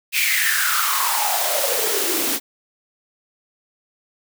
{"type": "noise with high-pass filter sweep", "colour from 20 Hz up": "white", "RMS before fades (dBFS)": -20, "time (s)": [0.12, 2.4], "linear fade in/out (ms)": 50, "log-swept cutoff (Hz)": [2500, 260], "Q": 7.1, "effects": []}